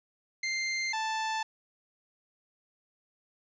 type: tone pair in turn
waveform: sawtooth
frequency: 2093 / 880 Hz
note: C7 / A5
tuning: 0 / 0 cents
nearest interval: octave + minor third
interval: 1500 cents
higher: first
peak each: -26 dBFS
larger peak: neither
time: 0.43-0.93 / 0.93-1.43 s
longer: neither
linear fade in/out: 5 ms
effects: resampled to 16000 Hz + 10-bit